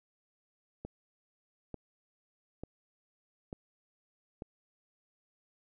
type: click train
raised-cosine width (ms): 2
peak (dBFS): -27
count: 5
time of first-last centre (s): 0.85-4.421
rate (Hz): 1.12
effects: none